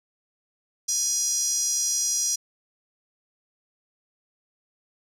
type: tone with high-pass filter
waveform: 5% pulse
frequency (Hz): 830.6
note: G#5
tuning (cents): 0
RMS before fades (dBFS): -25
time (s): 0.88-2.36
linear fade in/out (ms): 10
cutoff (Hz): 5800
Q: 6.8
effects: none